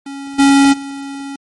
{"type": "tone with level steps", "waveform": "square", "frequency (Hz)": 277.2, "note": "C#4", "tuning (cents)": 0, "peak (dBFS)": [-26, -7, -25], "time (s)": [0.06, 1.36], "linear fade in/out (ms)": 5, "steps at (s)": [0.38, 0.72], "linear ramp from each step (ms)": 20, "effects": ["MP3 48 kbps"]}